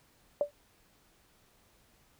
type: tone with exponential decay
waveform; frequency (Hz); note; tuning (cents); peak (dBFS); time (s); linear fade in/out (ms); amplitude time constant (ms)
sine; 581; D5; -19; -21; 0.41-0.51; 1; 21
effects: pink hiss -66 dBFS RMS until 2.19 s